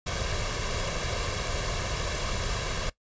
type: noise with comb filter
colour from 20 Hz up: pink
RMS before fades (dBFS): -30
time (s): 0.06-2.9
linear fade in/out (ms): 10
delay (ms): 1.8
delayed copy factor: +0.6
effects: noise-tail reverb RT60 0.1 s tail -19 dB re dry + resampled to 16000 Hz